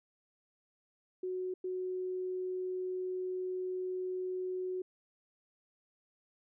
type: tone bursts at uneven times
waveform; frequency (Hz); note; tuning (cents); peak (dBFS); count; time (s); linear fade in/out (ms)
sine; 368.8; F#4; -6; -34; 2; 1.23-1.54 / 1.64-4.82; 5
effects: none